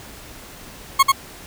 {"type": "tone with echo", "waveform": "40% pulse", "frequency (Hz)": 1090, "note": "C#6", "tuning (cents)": -29, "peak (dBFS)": -8, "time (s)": [0.99, 1.03], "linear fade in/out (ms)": 10, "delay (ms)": 91, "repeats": 1, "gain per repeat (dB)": -2, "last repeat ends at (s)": 1.121, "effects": ["pink hiss -40 dBFS RMS until 1.46 s"]}